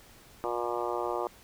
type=harmonic tone; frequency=119.6 Hz; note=A#2; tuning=45 cents sharp; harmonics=3 / 4 / 5 / 6 / 7 / 8 / 9 / 10; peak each=-35 / -36 / -37 / -38 / -38 / -39 / -40 / -40 dBFS; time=0.44-1.27 s; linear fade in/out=0 ms; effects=pink hiss -55 dBFS RMS until 1.43 s